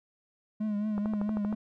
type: tone with vibrato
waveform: triangle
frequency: 210 Hz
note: G#3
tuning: 19 cents sharp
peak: -26 dBFS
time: 0.6-1.55 s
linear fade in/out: 10 ms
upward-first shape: triangle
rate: 4.5 Hz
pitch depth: 61 cents each way
type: click train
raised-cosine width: 1 ms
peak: -23 dBFS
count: 8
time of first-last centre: 0.98-1.527 s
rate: 12.8 Hz
effects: none